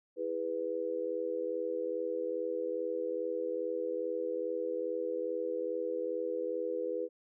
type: chord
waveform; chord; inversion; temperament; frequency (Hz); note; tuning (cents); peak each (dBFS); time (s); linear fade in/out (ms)
sine; E major; none; just; 329.6 / 412 / 494.4; E4 / G#4 / B4; 0 / -14 / +2; -40 / -38 / -34; 0.16-7.09; 50
effects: none